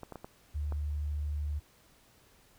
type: clicks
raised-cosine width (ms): 1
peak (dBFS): -28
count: 5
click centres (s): 0.033 / 0.123 / 0.157 / 0.245 / 0.723
type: tone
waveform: sine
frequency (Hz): 73.9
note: D2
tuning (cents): +11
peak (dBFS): -31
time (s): 0.54-1.6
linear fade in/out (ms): 20
effects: pink hiss -63 dBFS RMS until 2.58 s